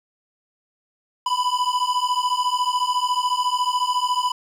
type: beating tone pair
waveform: square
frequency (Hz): 987.8 / 1001.8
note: B5 / B5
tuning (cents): 0 / +24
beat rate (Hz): 14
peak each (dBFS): -23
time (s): 1.26-4.32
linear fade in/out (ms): 5
effects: low-pass 7000 Hz 12 dB/octave + 8-bit